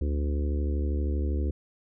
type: harmonic tone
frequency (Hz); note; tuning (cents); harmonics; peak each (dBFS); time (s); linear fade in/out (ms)
72.6; D2; -19; 1 / 3 / 4 / 5 / 6 / 7; -25 / -38 / -37 / -38 / -43 / -44; 0.01-1.51; 5
effects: none